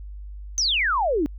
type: exponential sweep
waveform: sine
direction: down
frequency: 6330 to 274.3 Hz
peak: -19 dBFS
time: 0.58-1.26 s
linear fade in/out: 0 ms
effects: added 50 Hz sine -34 dBFS peak until 1.38 s